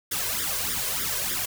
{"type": "noise with flanger", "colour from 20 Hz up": "white", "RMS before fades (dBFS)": -28, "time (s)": [0.11, 1.46], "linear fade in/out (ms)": 10, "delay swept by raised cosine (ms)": [0.56, 1.96], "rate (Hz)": 3.3, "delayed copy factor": 0.95, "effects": []}